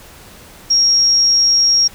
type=tone; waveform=sine; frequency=5590 Hz; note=F8; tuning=1 cent sharp; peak=-9 dBFS; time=0.7-1.88 s; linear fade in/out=10 ms; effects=pink hiss -40 dBFS RMS until 1.94 s